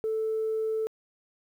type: tone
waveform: sine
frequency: 440 Hz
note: A4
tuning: in tune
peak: -25 dBFS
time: 0.04-0.87 s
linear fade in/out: 0 ms
effects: tanh soft clip ceiling -22 dBFS + 10-bit